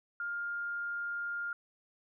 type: tone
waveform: sine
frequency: 1407 Hz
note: F6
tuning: 12 cents sharp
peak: -34 dBFS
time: 0.2-1.53 s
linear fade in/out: 2 ms
effects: none